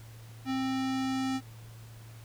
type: tone with low-pass filter sweep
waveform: square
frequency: 263.6 Hz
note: C4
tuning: 13 cents sharp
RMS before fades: -31 dBFS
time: 0.45-1.41 s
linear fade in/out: 50 ms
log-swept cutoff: 4500 to 7100 Hz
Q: 1
effects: added 113 Hz sine -46 dBFS peak until 2.24 s + pink hiss -56 dBFS RMS until 2.24 s